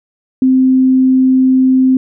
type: tone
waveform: sine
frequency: 260 Hz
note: C4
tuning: 11 cents flat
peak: -6 dBFS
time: 0.42-1.97 s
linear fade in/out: 2 ms
effects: none